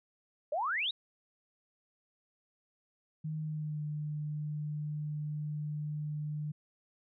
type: exponential sweep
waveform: sine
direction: up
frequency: 557 to 3951 Hz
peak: -30 dBFS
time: 0.52-0.91 s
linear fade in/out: 5 ms
type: tone with pitch glide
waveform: sine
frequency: 155.56 to 150.17 Hz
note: D#3 to D3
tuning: 0 to +39 cents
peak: -34 dBFS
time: 3.24-6.52 s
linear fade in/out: 10 ms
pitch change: -61 cents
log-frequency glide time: 3.39-3.83 s
effects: none